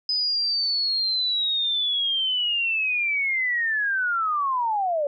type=linear sweep; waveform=sine; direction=down; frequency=5030 to 556 Hz; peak=-21 dBFS; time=0.09-5.07 s; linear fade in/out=2 ms; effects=none